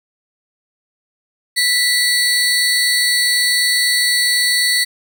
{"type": "tone pair together", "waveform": "30% pulse", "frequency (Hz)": [1967, 4416], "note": ["B6", "C#8"], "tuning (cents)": [-7, -7], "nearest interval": "octave + major second", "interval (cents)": 1400, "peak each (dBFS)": -13, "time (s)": [1.56, 4.85], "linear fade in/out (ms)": 20, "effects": []}